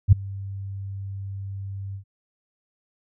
sine tone with ADSR envelope, 98 Hz, G2, in tune, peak -6 dBFS, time 0.08-2.04 s, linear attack 43 ms, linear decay 8 ms, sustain -24 dB, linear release 93 ms, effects none

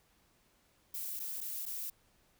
violet noise with dropouts, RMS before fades -40 dBFS, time 0.94-1.9 s, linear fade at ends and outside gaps 5 ms, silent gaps 1.195-1.199 / 1.406-1.412 / 1.655-1.662 s, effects pink hiss -70 dBFS RMS until 2.39 s

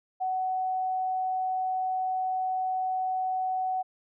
sine tone, 748 Hz, F#5, 19 cents sharp, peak -26 dBFS, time 0.2-3.83 s, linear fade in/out 20 ms, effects none

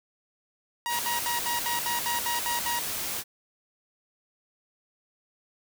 sawtooth tone bursts, 950 Hz, A#5, 33 cents sharp, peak -24 dBFS, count 10, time 0.86-2.79 s, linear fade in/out 0 ms, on 130 ms, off 70 ms
white noise, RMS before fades -32 dBFS, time 0.88-3.24 s, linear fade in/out 50 ms
effects none

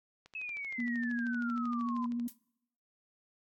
click train, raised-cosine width 0.2 ms, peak -36 dBFS, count 26, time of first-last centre 0.26-2.198 s, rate 12.9 Hz
sine exponential sweep, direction down, 2614 to 1002 Hz, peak -37 dBFS, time 0.35-2.06 s, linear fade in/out 2 ms
sine tone with vibrato, 238.4 Hz, A#3, 39 cents sharp, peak -32 dBFS, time 0.78-2.28 s, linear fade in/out 10 ms, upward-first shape sine, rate 13 Hz, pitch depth 22 cents each way
violet noise with exponential decay, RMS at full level -39 dBFS, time 2.28-2.37 s, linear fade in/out 0 ms, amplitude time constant 19 ms
effects noise-tail reverb RT60 0.8 s tail -24 dB re dry + AAC 64 kbps

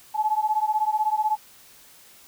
sine beating tone pair, 852 / 868 Hz, G#5 / A5, +44 / -24 cents, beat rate 16 Hz, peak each -23 / -24 dBFS, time 0.14-1.37 s, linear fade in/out 20 ms, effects white hiss -51 dBFS RMS until 2.27 s

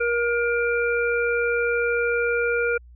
harmonic tone, 473.5 Hz, A#4, 27 cents sharp, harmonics 1 / 3 / 5, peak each -22 / -24 / -29 dBFS, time 0-2.78 s, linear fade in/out 10 ms, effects added 60 Hz sine -44 dBFS peak until 2.95 s

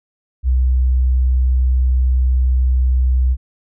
sine tone, 63.5 Hz, B1, 49 cents sharp, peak -11 dBFS, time 0.43-3.37 s, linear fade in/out 50 ms, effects none

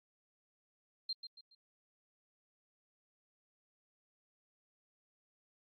sine tone with echo, 4176 Hz, C8, 4 cents flat, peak -35 dBFS, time 1.09-1.13 s, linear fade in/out 5 ms, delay 140 ms, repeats 3, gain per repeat -9 dB, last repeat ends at 1.55 s, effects AAC 32 kbps

